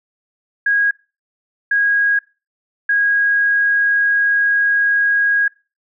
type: tone bursts at uneven times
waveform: sine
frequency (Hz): 1643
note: G#6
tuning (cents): -19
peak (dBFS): -12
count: 3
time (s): 0.66-0.91 / 1.71-2.19 / 2.89-5.48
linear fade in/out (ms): 5
effects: noise-tail reverb RT60 0.3 s tail -22 dB re dry